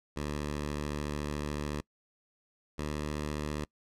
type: tone pair in turn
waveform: 10% pulse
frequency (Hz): 73.8 / 74.83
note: D2 / D2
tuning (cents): +9 / +33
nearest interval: unison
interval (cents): 24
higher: second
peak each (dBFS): -25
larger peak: neither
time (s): 0.16-1.81 / 2.78-3.65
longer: first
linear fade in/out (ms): 10
effects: noise-tail reverb RT60 0.1 s tail -25 dB re dry + low-pass 10000 Hz 12 dB/octave